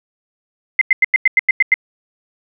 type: tone bursts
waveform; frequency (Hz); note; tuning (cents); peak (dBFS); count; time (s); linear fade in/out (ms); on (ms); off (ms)
sine; 2072; C7; -17; -7; 9; 0.79-1.741; 2; 23; 93
effects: none